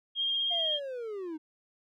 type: tone with vibrato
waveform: sine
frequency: 3221 Hz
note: G7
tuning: 46 cents sharp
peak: -27 dBFS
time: 0.15-0.8 s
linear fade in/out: 50 ms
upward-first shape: sine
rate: 16 Hz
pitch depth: 18 cents each way
type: linear sweep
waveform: triangle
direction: down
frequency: 710 to 301.1 Hz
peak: -33 dBFS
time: 0.5-1.38 s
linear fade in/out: 20 ms
effects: none